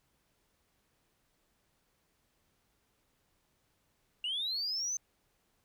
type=linear sweep; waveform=sine; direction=up; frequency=2800 to 6272 Hz; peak=-31 dBFS; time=4.24-4.97 s; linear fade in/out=2 ms; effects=tanh soft clip ceiling -29 dBFS + pink hiss -75 dBFS RMS until 5.64 s